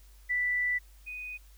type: tone pair in turn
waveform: sine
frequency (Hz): 1975.5 / 2489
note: B6 / D#7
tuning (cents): 0 / 0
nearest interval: major third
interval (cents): 400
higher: second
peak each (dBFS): -26 / -37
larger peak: first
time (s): 0.29-0.79 / 1.06-1.38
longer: first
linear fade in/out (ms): 20
effects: added 50 Hz sine -52 dBFS peak until 1.57 s + white hiss -63 dBFS RMS until 1.57 s